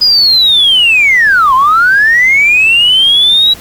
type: linear two-way sweep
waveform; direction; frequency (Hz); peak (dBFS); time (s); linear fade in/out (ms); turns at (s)
sine; down then up; 5000 to 1006 to 3909; -3; 0.01-3.54; 10; 1.54
effects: tanh soft clip ceiling 0 dBFS + pink hiss -32 dBFS RMS until 3.6 s